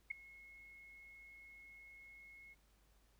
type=tone with ADSR envelope; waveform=sine; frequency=2172 Hz; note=C#7; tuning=36 cents flat; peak=-34 dBFS; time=0.1-2.55 s; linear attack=12 ms; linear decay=4 ms; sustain=-22 dB; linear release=27 ms; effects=added 51 Hz sine -70 dBFS peak until 3.19 s + pink hiss -75 dBFS RMS until 3.19 s